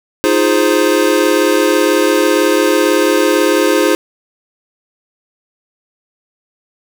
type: chord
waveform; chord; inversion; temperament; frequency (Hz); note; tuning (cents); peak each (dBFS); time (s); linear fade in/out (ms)
square; F minor seventh; third; equal; 311.1 / 349.2 / 415.3 / 523.3; Eb4 / F4 / Ab4 / C5; 0 / 0 / 0 / 0; -16; 0.24-3.95; 0
effects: none

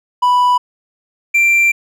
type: tone pair in turn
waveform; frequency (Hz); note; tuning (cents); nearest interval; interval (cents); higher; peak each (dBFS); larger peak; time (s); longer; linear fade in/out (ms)
triangle; 987.8 / 2360; B5 / D7; 0 / +8; octave + minor third; 1508; second; -7; neither; 0.22-0.58 / 1.34-1.72; second; 10
effects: none

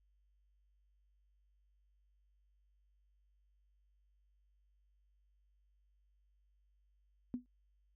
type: tone with exponential decay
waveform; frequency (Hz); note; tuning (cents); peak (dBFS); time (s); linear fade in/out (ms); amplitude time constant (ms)
sine; 246.9; B3; 0; -32; 7.34-7.46; 0; 24
effects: added 50 Hz sine -70 dBFS peak until 7.95 s

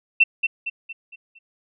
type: tone with echo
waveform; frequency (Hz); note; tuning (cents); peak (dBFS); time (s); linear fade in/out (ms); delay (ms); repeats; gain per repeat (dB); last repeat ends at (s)
sine; 2692; E7; +36; -10; 0.2-0.24; 10; 230; 5; -7; 1.39
effects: none

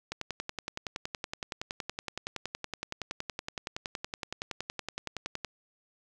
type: click train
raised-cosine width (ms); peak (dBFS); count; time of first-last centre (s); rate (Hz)
0.2; -17; 58; 0.12-5.447; 10.7
effects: none

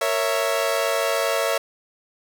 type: chord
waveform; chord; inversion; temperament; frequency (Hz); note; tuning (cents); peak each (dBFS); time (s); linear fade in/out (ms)
sawtooth; A# diminished; none; equal with one note detuned; 461.3 / 554.4 / 659.3; A#4 / C#5 / E5; -18 / 0 / 0; -23 / -20 / -20; 0.01-1.58; 5
effects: none

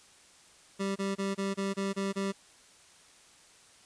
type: tone bursts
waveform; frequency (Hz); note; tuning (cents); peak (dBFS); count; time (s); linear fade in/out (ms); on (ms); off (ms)
25% pulse; 196; G3; 0; -26; 8; 0.79-2.325; 20; 170; 25
effects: white hiss -58 dBFS RMS until 3.85 s + resampled to 22050 Hz

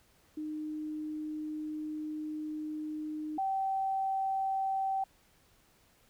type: tone pair in turn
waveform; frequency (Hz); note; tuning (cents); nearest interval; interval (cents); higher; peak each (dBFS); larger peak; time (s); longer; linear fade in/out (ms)
sine; 306.7 / 772.8; D#4 / G5; -25 / -25; octave + major third; 1600; second; -35 / -29; second; 0.37-3.38 / 3.38-5.04; first; 5
effects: pink hiss -66 dBFS RMS until 6.09 s

